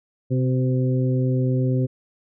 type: harmonic tone with a mistuned harmonic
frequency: 128.8 Hz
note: C3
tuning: 27 cents flat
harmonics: 1 / 2 / 3 / 4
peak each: -19 / -25 / -29 / -31 dBFS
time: 0.3-1.87 s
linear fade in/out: 20 ms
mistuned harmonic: 3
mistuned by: -19 cents
effects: none